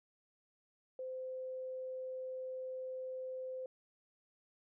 sine tone, 516 Hz, C5, 24 cents flat, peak -40 dBFS, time 0.99-3.66 s, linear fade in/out 2 ms, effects none

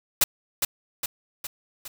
white noise with echo, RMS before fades -18 dBFS, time 0.21-0.24 s, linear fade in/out 5 ms, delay 410 ms, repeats 4, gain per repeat -5 dB, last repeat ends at 1.88 s, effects none

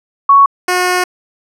sine / 10% pulse tone pair in turn, 1113 / 361.9 Hz, C#6 / F#4, +7 / -38 cents, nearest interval octave + perfect fifth, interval 1945 cents, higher first, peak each -3 dBFS, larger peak neither, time 0.29-0.46 / 0.68-1.04 s, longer second, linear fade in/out 5 ms, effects low-pass 12000 Hz 12 dB/octave

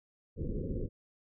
pink low-pass noise, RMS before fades -35 dBFS, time 0.36-0.89 s, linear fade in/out 50 ms, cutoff 520 Hz, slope 96 dB/octave, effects none

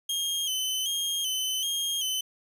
sawtooth tone with vibrato, 3136 Hz, G7, in tune, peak -24 dBFS, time 0.09-2.21 s, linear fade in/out 5 ms, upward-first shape square, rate 1.3 Hz, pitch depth 53 cents each way, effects none

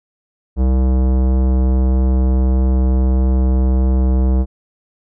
sine tone with tanh clipping, 64.4 Hz, C2, 27 cents flat, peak -13 dBFS, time 0.56-4.46 s, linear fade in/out 50 ms, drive 18 dB, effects none

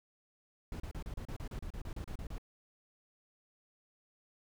brown noise bursts, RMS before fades -41 dBFS, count 15, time 0.72-2.382 s, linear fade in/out 2 ms, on 80 ms, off 33 ms, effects none

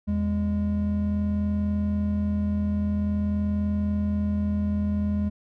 triangle tone pair together, 82.06 / 205.7 Hz, E2 / G#3, -7 / -16 cents, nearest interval octave + major third, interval 1591 cents, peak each -25 / -22 dBFS, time 0.07-5.3 s, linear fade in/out 20 ms, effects none

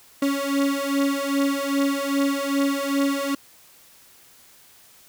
35% pulse beating tone pair, 277.2 / 279.7 Hz, C#4 / C#4, 0 / +16 cents, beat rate 2.5 Hz, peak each -22 dBFS, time 0.22-3.35 s, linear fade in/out 5 ms, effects white hiss -52 dBFS RMS until 5.08 s

